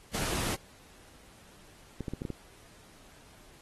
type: noise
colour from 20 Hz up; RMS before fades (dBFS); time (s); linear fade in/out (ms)
pink; -33; 0.13-0.56; 20
type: clicks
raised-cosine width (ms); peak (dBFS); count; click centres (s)
3; -22; 6; 2.007 / 2.082 / 2.136 / 2.219 / 2.252 / 2.303
effects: pink hiss -57 dBFS RMS until 3.61 s + AAC 32 kbps